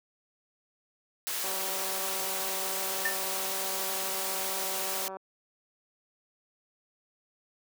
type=noise; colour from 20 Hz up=white; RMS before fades=-33 dBFS; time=1.27-5.08 s; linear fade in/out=0 ms
type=click train; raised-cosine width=1 ms; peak=-25 dBFS; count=713; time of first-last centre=1.44-5.168 s; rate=191 Hz
type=tone with exponential decay; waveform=triangle; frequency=1797 Hz; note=A6; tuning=36 cents sharp; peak=-22 dBFS; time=3.05-3.23 s; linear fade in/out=5 ms; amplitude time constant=37 ms
effects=high-pass 400 Hz 12 dB/octave